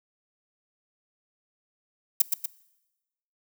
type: noise with echo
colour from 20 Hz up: violet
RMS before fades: -18 dBFS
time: 2.2-2.22 s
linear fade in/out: 5 ms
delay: 120 ms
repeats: 2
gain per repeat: -5 dB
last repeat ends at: 2.46 s
effects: noise-tail reverb RT60 1.0 s tail -20 dB re dry